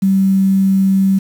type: tone with quantisation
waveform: sine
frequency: 193 Hz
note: G3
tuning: 27 cents flat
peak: -9 dBFS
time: 0.02-1.19 s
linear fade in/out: 10 ms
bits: 6
effects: none